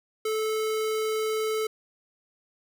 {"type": "tone", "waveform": "square", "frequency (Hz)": 435.7, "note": "A4", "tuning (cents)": -17, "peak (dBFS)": -26, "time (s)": [0.25, 1.67], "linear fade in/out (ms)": 5, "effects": []}